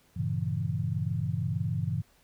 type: chord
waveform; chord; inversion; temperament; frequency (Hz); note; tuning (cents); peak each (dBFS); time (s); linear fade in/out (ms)
sine; G diminished seventh; none; equal; 98 / 116.54 / 138.59 / 164.81; G2 / Bb2 / Db3 / Fb3; 0 / 0 / 0 / 0; -33; 0.16-2.02; 10
effects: pink hiss -64 dBFS RMS until 2.23 s